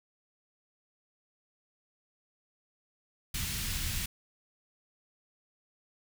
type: band-stop noise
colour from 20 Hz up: pink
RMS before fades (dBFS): -34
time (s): 3.34-4.06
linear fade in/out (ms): 5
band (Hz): 140 to 2200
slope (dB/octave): 12
effects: none